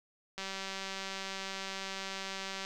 click train, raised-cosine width 0.2 ms, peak -22 dBFS, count 439, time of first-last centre 0.38-2.649 s, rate 193 Hz, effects none

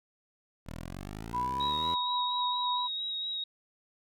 10% pulse exponential sweep, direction up, 38.49 to 86 Hz, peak -31 dBFS, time 0.66-1.95 s, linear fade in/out 10 ms
sine tone with tremolo, 987.8 Hz, B5, in tune, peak -28 dBFS, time 1.33-2.88 s, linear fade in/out 20 ms, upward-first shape sine, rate 3.8 Hz, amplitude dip 30%
sine tone with vibrato, 3804 Hz, A#7, 34 cents sharp, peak -32 dBFS, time 1.6-3.44 s, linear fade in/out 5 ms, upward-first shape sine, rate 4.3 Hz, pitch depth 19 cents each way
effects none

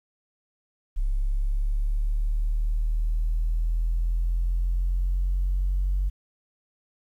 sine linear sweep, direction up, 33.8 to 47.13 Hz, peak -20 dBFS, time 0.96-6.1 s, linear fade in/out 20 ms, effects tanh soft clip ceiling -18 dBFS + 10-bit

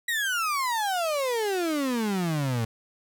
35% pulse exponential sweep, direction down, 1939 to 110 Hz, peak -23 dBFS, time 0.08-2.65 s, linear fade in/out 5 ms, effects none

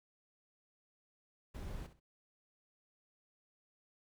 brown noise with echo, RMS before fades -44 dBFS, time 1.54-1.87 s, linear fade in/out 10 ms, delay 65 ms, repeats 2, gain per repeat -12 dB, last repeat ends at 2 s, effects none

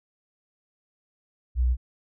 sine tone, 61.74 Hz, B1, in tune, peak -19 dBFS, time 1.55-1.77 s, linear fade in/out 50 ms, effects none

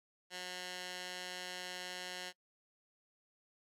15% pulse tone with band-pass filter, 181.2 Hz, F#3, 36 cents flat, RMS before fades -45 dBFS, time 0.3-2.33 s, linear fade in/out 50 ms, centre 3900 Hz, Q 0.75, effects noise-tail reverb RT60 0.1 s tail -24 dB re dry

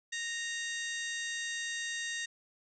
harmonic tone with a mistuned harmonic, 929 Hz, A#5, 6 cents flat, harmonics 2 / 3 / 4 / 5 / 6 / 7 / 8 / 9, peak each -37 / -45 / -42 / -50 / -46 / -47 / -48 / -52 dBFS, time 0.12-2.26 s, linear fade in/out 10 ms, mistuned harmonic 6, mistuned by +89 cents, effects none

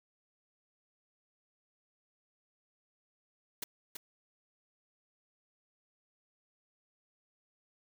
white noise with echo, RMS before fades -38 dBFS, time 3.62-3.64 s, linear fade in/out 5 ms, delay 330 ms, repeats 1, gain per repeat -5 dB, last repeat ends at 3.97 s, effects none

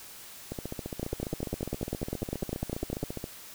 two click trains, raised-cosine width 2 ms, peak -21 / -17 dBFS, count 41 / 21, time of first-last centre 0.52-3.241 / 1.03-3.03 s, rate 14.7 / 10 Hz, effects white hiss -47 dBFS RMS until 3.54 s

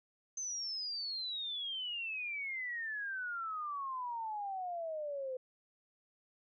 sine exponential sweep, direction down, 6272 to 506 Hz, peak -37 dBFS, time 0.37-5.37 s, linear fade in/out 5 ms, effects none

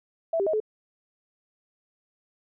sine tone with pitch steps, 659 / 394.5 / 630 / 430.4 Hz, E5 / G4 / D#5 / A4, -1 / +11 / +21 / -38 cents, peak -22 dBFS, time 0.33-0.602 s, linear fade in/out 5 ms, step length 68 ms, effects none

